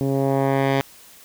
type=tone with low-pass filter sweep; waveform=10% pulse; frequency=136.3 Hz; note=C#3; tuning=29 cents flat; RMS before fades=-20 dBFS; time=0.01-0.81 s; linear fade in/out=0 ms; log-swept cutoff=330 to 3700 Hz; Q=0.91; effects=white hiss -47 dBFS RMS until 1.24 s